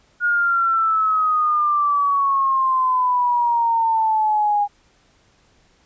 sine exponential sweep, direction down, 1440 to 815 Hz, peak -15 dBFS, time 0.2-4.68 s, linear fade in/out 50 ms, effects pink hiss -58 dBFS RMS until 5.85 s + resampled to 16000 Hz

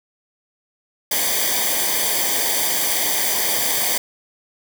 white noise with comb filter, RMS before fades -20 dBFS, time 1.11-3.98 s, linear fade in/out 5 ms, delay 0.74 ms, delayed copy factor -0.8, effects none

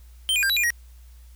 square tone with pitch steps, 3121 / 2450 / 1591 / 3926 / 2417 / 1892 Hz, G7 / D#7 / G6 / B7 / D7 / A#6, -8 / -27 / +25 / -11 / +49 / +25 cents, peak -20 dBFS, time 0.29-0.704 s, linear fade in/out 0 ms, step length 69 ms, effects added 60 Hz sine -44 dBFS peak until 1.35 s + white hiss -60 dBFS RMS until 1.35 s

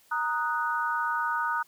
sine chord, D# minor, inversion second, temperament equal, 932.3 / 1244.5 / 1480 Hz, A#5 / D#6 / F#6, 0 / 0 / 0 cents, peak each -30 dBFS, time 0.11-1.63 s, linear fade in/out 10 ms, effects white hiss -61 dBFS RMS until 1.67 s

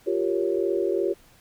sine chord, G half-diminished seventh, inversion third, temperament equal, 349.2 / 392 / 466.2 / 554.4 Hz, F4 / G4 / Bb4 / Db5, 0 / 0 / 0 / 0 cents, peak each -26 / -25 / -30 / -30 dBFS, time 0.06-1.14 s, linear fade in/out 20 ms, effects pink hiss -56 dBFS RMS until 1.4 s

